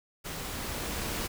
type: noise with level ramp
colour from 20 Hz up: pink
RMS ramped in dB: -38 to -33 dBFS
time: 0.24-1.28 s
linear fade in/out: 20 ms
effects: none